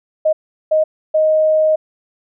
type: tone bursts at uneven times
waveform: sine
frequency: 624 Hz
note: D#5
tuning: 5 cents sharp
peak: -10 dBFS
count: 3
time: 0.25-0.33 / 0.71-0.84 / 1.14-1.76 s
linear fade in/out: 10 ms
effects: none